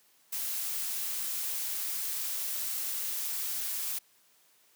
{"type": "noise", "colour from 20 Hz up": "blue", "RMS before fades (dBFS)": -34, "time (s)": [0.32, 3.99], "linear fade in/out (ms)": 10, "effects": ["white hiss -65 dBFS RMS until 4.75 s", "high-pass 150 Hz 12 dB/octave"]}